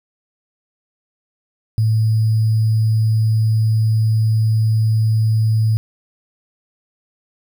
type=tone with sample-and-hold; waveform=sine; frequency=110 Hz; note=A2; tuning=in tune; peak=-12 dBFS; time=1.78-5.77 s; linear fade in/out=0 ms; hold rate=4900 Hz; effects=none